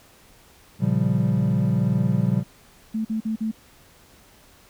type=chord; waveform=triangle; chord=G half-diminished seventh; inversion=first; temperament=equal; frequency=116.54 / 138.59 / 174.61 / 196 Hz; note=Bb2 / Db3 / F3 / G3; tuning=0 / 0 / 0 / 0 cents; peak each=-22 dBFS; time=0.79-2.44 s; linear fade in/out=50 ms
type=tone bursts; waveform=sine; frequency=220 Hz; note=A3; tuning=in tune; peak=-22 dBFS; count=4; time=2.94-3.515 s; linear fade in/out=10 ms; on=110 ms; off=45 ms
effects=pink hiss -53 dBFS RMS until 4.69 s